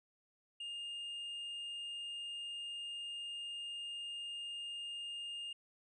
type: tone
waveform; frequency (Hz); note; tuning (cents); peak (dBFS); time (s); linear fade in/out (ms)
triangle; 2824; F7; +19; -40; 0.6-5.53; 5
effects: resampled to 22050 Hz